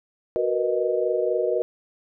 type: chord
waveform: sine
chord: B major seventh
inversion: second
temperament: equal with one note detuned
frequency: 370 / 466.2 / 490.2 / 622.3 Hz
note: F#4 / A#4 / B4 / D#5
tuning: 0 / 0 / -13 / 0 cents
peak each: -26 dBFS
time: 0.36-1.62 s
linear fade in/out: 0 ms
effects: none